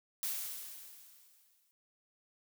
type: noise with exponential decay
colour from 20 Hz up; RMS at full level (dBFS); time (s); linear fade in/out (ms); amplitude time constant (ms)
blue; -35; 0.23-1.71; 0; 320
effects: none